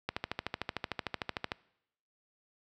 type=click train; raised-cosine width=0.3 ms; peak=-16 dBFS; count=20; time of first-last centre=0.09-1.519 s; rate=13.3 Hz; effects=noise-tail reverb RT60 0.8 s tail -23 dB re dry + high-pass 60 Hz 12 dB/octave